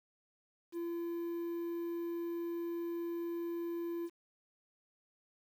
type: tone with quantisation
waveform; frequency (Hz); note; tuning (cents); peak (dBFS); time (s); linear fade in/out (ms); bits
triangle; 340.6; F4; -43; -34; 0.72-4.1; 50; 10
effects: none